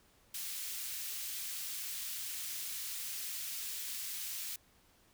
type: high-pass noise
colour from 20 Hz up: white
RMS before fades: -41 dBFS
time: 0.34-4.56 s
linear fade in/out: 5 ms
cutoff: 2300 Hz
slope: 12 dB/octave
effects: pink hiss -67 dBFS RMS until 5.13 s